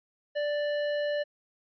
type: tone with hard clipping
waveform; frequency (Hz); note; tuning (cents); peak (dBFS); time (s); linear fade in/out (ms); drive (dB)
sine; 587.3; D5; 0; -29; 0.35-1.24; 20; 13
effects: resampled to 11025 Hz